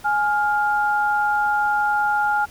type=tone pair together; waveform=sine; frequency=835 / 1404.3 Hz; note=G#5 / F6; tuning=+9 / +9 cents; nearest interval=major sixth; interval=900 cents; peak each=-19 / -21 dBFS; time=0.04-2.46 s; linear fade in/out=20 ms; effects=pink hiss -46 dBFS RMS until 2.5 s